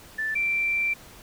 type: tone pair in turn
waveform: sine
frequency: 1760 / 2349 Hz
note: A6 / D7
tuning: 0 / 0 cents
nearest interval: perfect fourth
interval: 500 cents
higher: second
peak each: -25 / -22 dBFS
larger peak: second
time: 0.18-0.35 / 0.35-0.94 s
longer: second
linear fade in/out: 10 ms
effects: pink hiss -48 dBFS RMS until 1.22 s